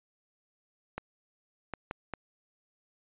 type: clicks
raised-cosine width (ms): 0.5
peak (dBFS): -20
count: 4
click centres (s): 0.98 / 1.737 / 1.911 / 2.137
effects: resampled to 8000 Hz